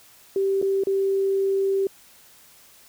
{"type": "tone with dropouts", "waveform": "sine", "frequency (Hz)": 389.8, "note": "G4", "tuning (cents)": -10, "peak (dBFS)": -19, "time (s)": [0.36, 1.87], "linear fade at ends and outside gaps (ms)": 2, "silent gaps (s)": [[0.616, 0.625], [0.837, 0.87]], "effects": ["white hiss -52 dBFS RMS until 2.88 s"]}